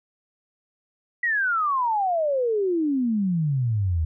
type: exponential sweep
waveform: sine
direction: down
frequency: 1961 to 76.7 Hz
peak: -20 dBFS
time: 1.23-4.05 s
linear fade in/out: 5 ms
effects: none